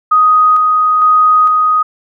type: tone with tremolo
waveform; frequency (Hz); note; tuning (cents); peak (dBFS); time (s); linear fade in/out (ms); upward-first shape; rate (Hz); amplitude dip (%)
sine; 1249; D#6; +6; -5; 0.11-1.83; 10; square; 1.1; 25
effects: none